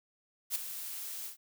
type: noise with ADSR envelope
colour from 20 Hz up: blue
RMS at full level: -30 dBFS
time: 0.5-1.37 s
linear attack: 52 ms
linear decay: 11 ms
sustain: -11 dB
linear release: 110 ms
effects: none